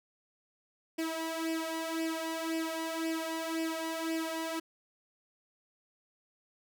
sawtooth tone with flanger, 324.7 Hz, E4, 26 cents flat, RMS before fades -35 dBFS, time 0.98-4.6 s, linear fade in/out 10 ms, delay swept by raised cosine 0.38 to 2.08 ms, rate 1.9 Hz, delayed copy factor +0.75, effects none

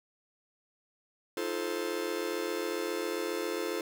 45% pulse chord, F dominant seventh, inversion third, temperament just, 314.3 / 349.2 / 436.5 / 523.8 Hz, Eb4 / F4 / A4 / C5, +18 / 0 / -14 / +2 cents, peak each -40 / -36 / -36 / -39 dBFS, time 1.37-3.81 s, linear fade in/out 2 ms, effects none

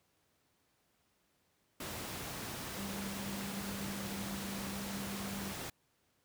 sine tone in noise, 197.8 Hz, G3, 16 cents sharp, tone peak -41 dBFS, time 2.77-5.53 s, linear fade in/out 5 ms, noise pink, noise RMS -42 dBFS, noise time 1.8-5.7 s, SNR -2 dB, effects pink hiss -75 dBFS RMS until 6.24 s + high-pass 80 Hz 12 dB/octave

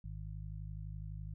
harmonic tone, 51.9 Hz, G#1, in tune, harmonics 1 / 2 / 3, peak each -44 / -46 / -48 dBFS, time 0.04-1.34 s, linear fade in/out 5 ms, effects none

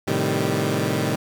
15% pulse chord, A half-diminished seventh, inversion none, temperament equal with one note detuned, 110 / 130.81 / 154.22 / 196 Hz, A2 / C3 / Eb3 / G3, 0 / 0 / -15 / 0 cents, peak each -20 / -20 / -19 / -21 dBFS, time 0.07-1.16 s, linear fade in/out 10 ms, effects none

